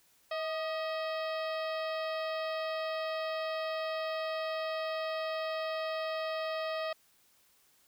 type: harmonic tone with a mistuned harmonic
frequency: 638 Hz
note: D#5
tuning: 43 cents sharp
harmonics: 1 / 2 / 3 / 4 / 5 / 6 / 7 / 8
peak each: -34 / -40 / -44 / -46 / -48 / -50 / -51 / -52 dBFS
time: 0.31-6.93 s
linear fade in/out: 5 ms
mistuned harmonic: 2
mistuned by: -57 cents
effects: white hiss -67 dBFS RMS until 7.87 s